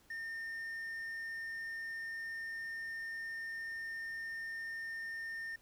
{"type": "tone", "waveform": "triangle", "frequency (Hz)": 1817, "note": "A#6", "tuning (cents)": -45, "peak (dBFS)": -38, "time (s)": [0.1, 5.56], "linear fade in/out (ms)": 5, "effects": ["pink hiss -67 dBFS RMS until 5.61 s"]}